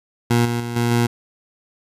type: tone with level steps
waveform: 20% pulse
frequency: 118.8 Hz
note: A#2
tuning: 33 cents sharp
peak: -9 / -15 / -20 / -12 / -10 dBFS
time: 0.3-1.07 s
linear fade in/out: 10 ms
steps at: 0.45 / 0.6 / 0.76 / 0.91 s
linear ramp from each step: 5 ms
effects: resampled to 32000 Hz